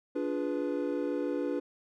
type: chord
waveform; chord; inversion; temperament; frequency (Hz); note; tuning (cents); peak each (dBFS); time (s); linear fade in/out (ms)
triangle; D diminished seventh; none; equal with one note detuned; 289.8 / 349.2 / 415.3 / 493.9; D4 / F4 / Ab4 / Cb5; -23 / 0 / 0 / 0; -31 / -34 / -36 / -33; 0.15-1.6; 10
effects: none